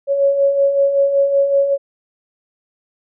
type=beating tone pair; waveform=sine; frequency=552 / 557.3 Hz; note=C#5 / C#5; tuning=-7 / +9 cents; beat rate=5.3 Hz; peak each=-21 / -12 dBFS; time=0.07-1.78 s; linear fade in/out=50 ms; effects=none